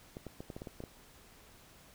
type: clicks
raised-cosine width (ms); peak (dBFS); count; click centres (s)
2; -29; 9; 0.169 / 0.267 / 0.405 / 0.502 / 0.565 / 0.619 / 0.672 / 0.804 / 0.838
effects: pink hiss -59 dBFS RMS until 1.94 s